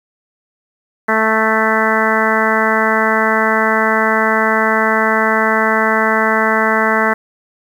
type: harmonic tone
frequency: 220 Hz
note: A3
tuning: in tune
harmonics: 1 / 2 / 3 / 4 / 5 / 6 / 7 / 8 / 9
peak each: -20 / -20 / -20 / -20 / -20 / -20 / -20 / -20 / -20 dBFS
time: 1.08-7.14 s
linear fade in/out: 10 ms
effects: 7-bit